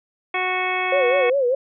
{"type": "harmonic tone", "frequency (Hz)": 368.3, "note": "F#4", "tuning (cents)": -8, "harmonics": [1, 2, 3, 4, 5, 6, 7, 9], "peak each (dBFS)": [-29, -26, -28, -35, -30, -25, -29, -36], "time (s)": [0.34, 1.3], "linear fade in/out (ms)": 5}
{"type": "tone with vibrato", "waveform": "sine", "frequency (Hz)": 522, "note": "C5", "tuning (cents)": -4, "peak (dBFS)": -16, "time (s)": [0.92, 1.55], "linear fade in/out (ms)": 5, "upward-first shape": "sine", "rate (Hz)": 5, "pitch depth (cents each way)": 140}
{"effects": []}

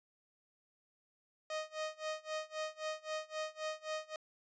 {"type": "tone with tremolo", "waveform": "sawtooth", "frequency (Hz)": 622.3, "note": "D#5", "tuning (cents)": 0, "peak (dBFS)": -32, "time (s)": [1.5, 4.16], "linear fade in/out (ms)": 2, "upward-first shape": "sine", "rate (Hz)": 3.8, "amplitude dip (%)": 95, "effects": ["resampled to 16000 Hz"]}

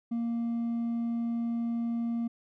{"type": "tone with hard clipping", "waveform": "sine", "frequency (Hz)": 233.1, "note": "A#3", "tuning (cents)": 0, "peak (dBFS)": -29, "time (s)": [0.11, 2.28], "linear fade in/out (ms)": 10, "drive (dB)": 2, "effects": []}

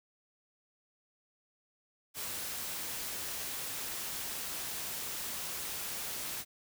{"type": "noise", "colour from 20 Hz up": "white", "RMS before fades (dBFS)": -39, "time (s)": [2.14, 6.45], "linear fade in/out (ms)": 50, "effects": []}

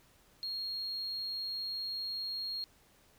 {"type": "tone", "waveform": "triangle", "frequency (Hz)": 4265, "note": "C8", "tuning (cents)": 32, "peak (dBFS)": -33, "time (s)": [0.43, 2.64], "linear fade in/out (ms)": 0, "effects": ["tanh soft clip ceiling -32 dBFS", "pink hiss -65 dBFS RMS until 3.18 s"]}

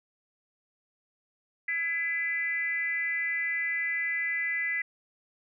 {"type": "tone with frequency modulation", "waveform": "sine", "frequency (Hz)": 2007, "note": "B6", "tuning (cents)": 27, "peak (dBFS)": -27, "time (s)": [1.68, 4.82], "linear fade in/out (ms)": 5, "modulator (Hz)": 342, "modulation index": 0.62, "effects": []}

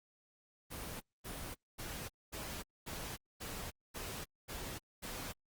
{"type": "noise bursts", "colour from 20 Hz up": "pink", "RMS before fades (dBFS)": -44, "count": 9, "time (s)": [0.7, 5.33], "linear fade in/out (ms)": 20, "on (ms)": 310, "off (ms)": 230, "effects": ["Opus 24 kbps"]}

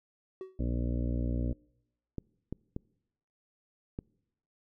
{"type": "tone with exponential decay", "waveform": "triangle", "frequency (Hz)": 377.3, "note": "F#4", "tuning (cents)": 34, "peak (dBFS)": -33, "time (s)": [0.41, 0.6], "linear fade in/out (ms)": 1, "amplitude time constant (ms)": 41}
{"type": "harmonic tone", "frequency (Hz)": 59.7, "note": "A#1", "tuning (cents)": 42, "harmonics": [1, 2, 3, 4, 5, 6, 7, 8, 9, 10], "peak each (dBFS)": [-31, -35, -47, -37, -39, -49, -49, -50, -47, -50], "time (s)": [0.59, 1.53], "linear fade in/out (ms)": 5}
{"type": "clicks", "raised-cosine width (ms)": 3, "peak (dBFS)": -23, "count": 4, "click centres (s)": [2.183, 2.526, 2.764, 3.989]}
{"effects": ["noise-tail reverb RT60 0.9 s tail -26 dB re dry"]}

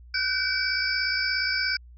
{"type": "tone cluster", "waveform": "sine", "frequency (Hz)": [1486, 1543, 2294, 4712, 5240], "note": ["F#6", "G6", "D7", "D8", "E8"], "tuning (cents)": [7, -28, -41, 5, -11], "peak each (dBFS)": -30, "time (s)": [0.14, 1.77], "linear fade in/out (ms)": 5, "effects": ["added 60 Hz sine -45 dBFS peak until 1.97 s"]}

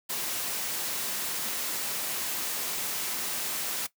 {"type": "noise", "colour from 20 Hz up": "white", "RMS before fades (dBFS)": -32, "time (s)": [0.09, 3.87], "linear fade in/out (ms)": 10, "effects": ["noise-tail reverb RT60 0.1 s tail -17 dB re dry", "high-pass 150 Hz 12 dB/octave"]}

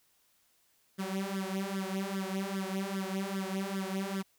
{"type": "tone with flanger", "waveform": "sawtooth", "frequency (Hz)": 193.1, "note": "G3", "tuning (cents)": -26, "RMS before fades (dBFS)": -35, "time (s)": [0.98, 4.23], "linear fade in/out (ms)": 20, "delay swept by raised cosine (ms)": [0.57, 4.87], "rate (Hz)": 2.5, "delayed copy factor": 0.85, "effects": ["white hiss -70 dBFS RMS until 4.38 s"]}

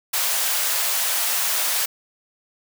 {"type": "high-pass noise", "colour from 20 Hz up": "white", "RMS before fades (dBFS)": -22, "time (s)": [0.13, 1.86], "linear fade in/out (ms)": 10, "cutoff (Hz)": 560, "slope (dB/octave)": 24, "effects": []}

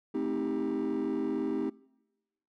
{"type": "chord", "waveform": "triangle", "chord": "A half-diminished seventh", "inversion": "none", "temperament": "just", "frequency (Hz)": [220, 264, 316.8, 396], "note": ["A3", "C4", "Eb4", "G4"], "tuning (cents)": [0, 16, 31, 18], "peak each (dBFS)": [-35, -30, -30, -32], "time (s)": [0.14, 1.7], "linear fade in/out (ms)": 10, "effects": ["noise-tail reverb RT60 1.0 s tail -25 dB re dry", "tanh soft clip ceiling -23 dBFS"]}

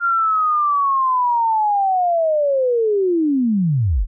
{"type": "linear sweep", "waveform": "sine", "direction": "down", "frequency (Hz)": [1401, 30.61], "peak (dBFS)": -14, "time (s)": [0, 4.07], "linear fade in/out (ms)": 50, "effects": []}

